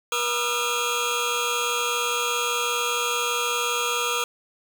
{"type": "tone cluster", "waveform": "25% pulse", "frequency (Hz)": [480.1, 1219, 1344, 3288], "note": ["B4", "D#6", "E6", "G#7"], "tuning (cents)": [-49, -36, 33, -18], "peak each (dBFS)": -25, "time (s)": [0.12, 4.24], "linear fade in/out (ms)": 2, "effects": ["7-bit"]}